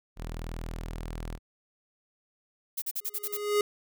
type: tone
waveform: sawtooth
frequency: 40.71 Hz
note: E1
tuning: 21 cents flat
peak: -31 dBFS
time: 0.16-1.39 s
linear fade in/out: 50 ms
type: noise bursts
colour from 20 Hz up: violet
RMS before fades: -32 dBFS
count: 7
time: 2.77-3.373 s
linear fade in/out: 10 ms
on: 51 ms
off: 41 ms
type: tone with exponential growth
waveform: square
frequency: 414.5 Hz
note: G#4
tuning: 3 cents flat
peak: -21 dBFS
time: 3.01-3.61 s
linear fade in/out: 2 ms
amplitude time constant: 130 ms
effects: none